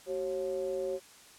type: ring-modulated tone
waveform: triangle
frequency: 82.41 Hz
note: E2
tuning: in tune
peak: -26 dBFS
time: 0.06-1 s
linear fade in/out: 50 ms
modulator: 462 Hz
effects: white hiss -55 dBFS RMS until 1.38 s + low-pass 10000 Hz 12 dB/octave